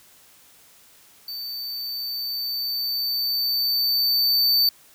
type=tone with level ramp; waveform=square; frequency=4563 Hz; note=C#8; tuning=49 cents sharp; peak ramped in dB=-31 to -16 dBFS; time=1.28-4.69 s; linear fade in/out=2 ms; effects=white hiss -53 dBFS RMS until 4.94 s